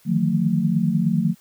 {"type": "tone cluster", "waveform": "sine", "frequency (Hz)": [153.7, 163.5, 180.1, 223.3], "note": ["D#3", "E3", "F#3", "A3"], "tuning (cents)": [-21, -14, -46, 26], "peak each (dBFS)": [-24, -25, -21, -22], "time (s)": [0.05, 1.35], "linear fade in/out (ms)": 50, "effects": ["white hiss -56 dBFS RMS until 1.4 s"]}